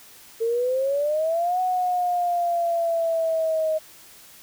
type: exponential two-way sweep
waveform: sine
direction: up then down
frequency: 448.8 to 740 to 626 Hz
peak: -20 dBFS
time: 0.4-3.79 s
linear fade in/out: 20 ms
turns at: 1.6 s
effects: white hiss -48 dBFS RMS until 4.42 s